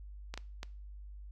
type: clicks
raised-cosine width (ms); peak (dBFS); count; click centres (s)
0.2; -23; 3; 0.34 / 0.376 / 0.631
effects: noise-tail reverb RT60 0.4 s tail -22 dB re dry + added 50 Hz sine -45 dBFS peak until 1.31 s